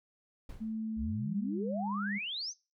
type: noise with exponential decay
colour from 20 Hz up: brown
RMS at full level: -41 dBFS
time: 0.49-0.86 s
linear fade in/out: 5 ms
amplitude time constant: 79 ms
type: tone with pitch glide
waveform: sine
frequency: 220.3 to 202 Hz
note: A3 to G#3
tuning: +2 to -48 cents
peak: -34 dBFS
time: 0.6-2.19 s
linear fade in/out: 20 ms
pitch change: -150 cents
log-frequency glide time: 1.06-1.37 s
type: exponential sweep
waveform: sine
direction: up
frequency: 58.27 to 6460 Hz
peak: -35 dBFS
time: 0.96-2.54 s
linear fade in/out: 50 ms
effects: noise-tail reverb RT60 0.3 s tail -22 dB re dry